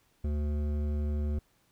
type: tone with hard clipping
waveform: sine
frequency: 74 Hz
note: D2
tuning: 14 cents sharp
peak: -30 dBFS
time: 0.24-1.39 s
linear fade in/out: 5 ms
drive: 12 dB
effects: pink hiss -69 dBFS RMS until 1.71 s